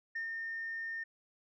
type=tone with ADSR envelope; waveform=sine; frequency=1820 Hz; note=A#6; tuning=42 cents flat; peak=-33 dBFS; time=0.15-1.04 s; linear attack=10 ms; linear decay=110 ms; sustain=-3 dB; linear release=11 ms; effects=tanh soft clip ceiling -32 dBFS